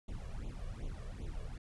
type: noise with flanger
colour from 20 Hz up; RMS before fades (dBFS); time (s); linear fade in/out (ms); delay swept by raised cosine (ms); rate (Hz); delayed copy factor
brown; -42; 0.08-1.58; 5; 0.29 to 1.79; 2.6; +1
effects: resampled to 24000 Hz